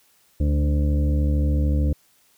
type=harmonic tone with a mistuned harmonic; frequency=73.42 Hz; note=D2; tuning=in tune; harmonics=1 / 2 / 3 / 4 / 6 / 7 / 8; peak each=-18 / -27 / -31 / -29 / -44 / -35 / -45 dBFS; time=0.4-1.93 s; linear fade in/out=5 ms; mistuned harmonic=3; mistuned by=-18 cents; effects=white hiss -60 dBFS RMS until 2.37 s